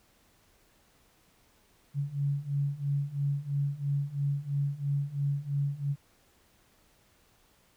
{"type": "beating tone pair", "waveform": "sine", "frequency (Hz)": [140, 143], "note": ["C#3", "D3"], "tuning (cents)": [18, -46], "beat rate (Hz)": 3, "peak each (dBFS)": [-32, -30], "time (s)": [1.94, 5.96], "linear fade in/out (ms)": 50, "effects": ["pink hiss -65 dBFS RMS until 7.76 s"]}